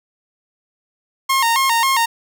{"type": "tone with vibrato", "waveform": "sawtooth", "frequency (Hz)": 995, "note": "B5", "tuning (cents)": 13, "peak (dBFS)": -10, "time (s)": [1.29, 2.06], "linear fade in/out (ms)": 10, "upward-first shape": "square", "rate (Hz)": 3.7, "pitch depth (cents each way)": 130, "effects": []}